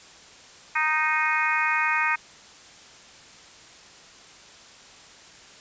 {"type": "harmonic tone", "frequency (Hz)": 310.2, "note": "D#4", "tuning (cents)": -5, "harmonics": [3, 4, 5, 6, 7, 8], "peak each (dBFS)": [-28, -28, -28, -28, -28, -28], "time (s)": [0.75, 2.16], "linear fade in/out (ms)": 10, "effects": ["white hiss -48 dBFS RMS until 5.6 s", "resampled to 16000 Hz"]}